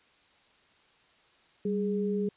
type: tone pair together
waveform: sine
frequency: 196 / 415.3 Hz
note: G3 / G#4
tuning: 0 / 0 cents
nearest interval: octave + minor second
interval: 1300 cents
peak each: -29 / -30 dBFS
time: 1.65-2.29 s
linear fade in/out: 5 ms
effects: white hiss -63 dBFS RMS until 2.36 s + resampled to 8000 Hz